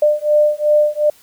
sine beating tone pair, 597 / 599.7 Hz, D5 / D5, +28 / +36 cents, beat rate 2.7 Hz, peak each -14 dBFS, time 0.02-1.1 s, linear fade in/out 5 ms, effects white hiss -49 dBFS RMS until 1.22 s

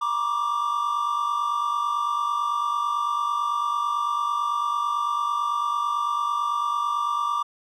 triangle tone cluster, 953 / 1133 / 1182 Hz, A#5 / C#6 / D6, +38 / +37 / +11 cents, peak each -29 / -28 / -22 dBFS, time 0.01-7.43 s, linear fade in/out 10 ms, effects none

